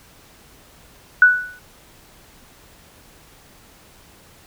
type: tone with exponential decay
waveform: sine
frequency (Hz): 1480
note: F#6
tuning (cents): 0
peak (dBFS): -4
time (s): 1.22-1.59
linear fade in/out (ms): 2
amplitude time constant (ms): 80
effects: pink hiss -49 dBFS RMS until 4.46 s